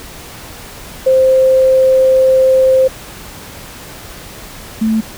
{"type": "tone pair in turn", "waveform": "sine", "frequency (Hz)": [523.3, 220.5], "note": ["C5", "A3"], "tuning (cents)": [0, 4], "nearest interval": "octave + minor third", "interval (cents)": 1496, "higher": "first", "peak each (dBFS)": [-6, -10], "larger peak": "first", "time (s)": [[1.06, 2.88], [4.81, 5.01]], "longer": "first", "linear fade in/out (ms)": 10, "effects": ["pink hiss -32 dBFS RMS until 5.17 s"]}